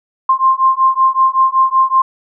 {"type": "beating tone pair", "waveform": "sine", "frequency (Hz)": [1052, 1057.3], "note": ["C6", "C6"], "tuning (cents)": [9, 18], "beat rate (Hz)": 5.3, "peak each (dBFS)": -12, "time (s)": [0.29, 2.02], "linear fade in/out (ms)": 5, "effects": []}